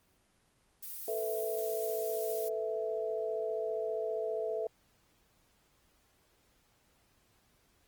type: noise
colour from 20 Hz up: violet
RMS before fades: -42 dBFS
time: 0.82-2.49 s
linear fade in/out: 10 ms
type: chord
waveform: sine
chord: A suspended second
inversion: none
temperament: just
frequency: 440 / 495 / 660 Hz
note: A4 / B4 / E5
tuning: 0 / +4 / +2 cents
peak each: -35 / -40 / -36 dBFS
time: 1.08-4.67 s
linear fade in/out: 2 ms
effects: pink hiss -70 dBFS RMS until 7.87 s + Opus 24 kbps